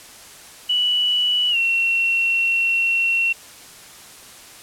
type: tone with pitch glide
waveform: sine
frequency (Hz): 2952 to 2723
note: F#7 to F7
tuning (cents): -5 to -44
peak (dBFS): -16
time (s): 0.69-3.33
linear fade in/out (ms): 10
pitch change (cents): -139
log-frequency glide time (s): 1.5-1.57
effects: white hiss -42 dBFS RMS until 4.62 s + low-pass 11000 Hz 12 dB/octave